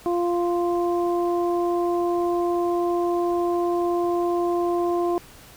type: harmonic tone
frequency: 348 Hz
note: F4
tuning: 6 cents flat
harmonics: 1 / 2 / 3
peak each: -21 / -27 / -31 dBFS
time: 0.06-5.18 s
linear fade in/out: 0 ms
effects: pink hiss -47 dBFS RMS until 5.56 s